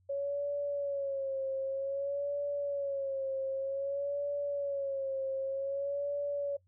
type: tone with vibrato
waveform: sine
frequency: 554.4 Hz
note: C#5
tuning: in tune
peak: -31 dBFS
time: 0.09-6.57 s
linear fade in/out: 10 ms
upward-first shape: sine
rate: 0.53 Hz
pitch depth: 59 cents each way
effects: noise-tail reverb RT60 0.1 s tail -20 dB re dry + added 92 Hz sine -66 dBFS peak until 6.67 s